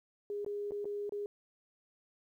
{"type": "tone with dropouts", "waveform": "sine", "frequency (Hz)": 410, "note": "G#4", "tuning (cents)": -22, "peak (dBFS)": -35, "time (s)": [0.3, 1.26], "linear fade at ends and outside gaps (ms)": 1, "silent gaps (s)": [[0.447, 0.463], [0.709, 0.719], [0.845, 0.854], [1.094, 1.122]], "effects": ["12-bit"]}